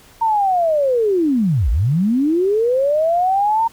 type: linear two-way sweep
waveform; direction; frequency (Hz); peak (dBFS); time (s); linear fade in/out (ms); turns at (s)
sine; down then up; 925 to 48.2 to 925; -13; 0.21-3.68; 10; 1.7
effects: pink hiss -47 dBFS RMS until 3.72 s